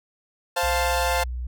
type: chord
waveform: sawtooth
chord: F major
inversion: second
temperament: equal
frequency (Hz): 523.3 / 698.5 / 880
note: C5 / F5 / A5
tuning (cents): 0 / 0 / 0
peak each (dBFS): -22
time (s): 0.56-1.24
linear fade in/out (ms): 10
type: tone with pitch glide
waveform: sine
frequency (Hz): 61.74 to 61.35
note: B1 to B1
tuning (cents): 0 to -11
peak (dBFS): -27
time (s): 0.63-1.47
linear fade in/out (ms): 5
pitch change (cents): -11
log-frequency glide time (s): 0.75-1.15
effects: none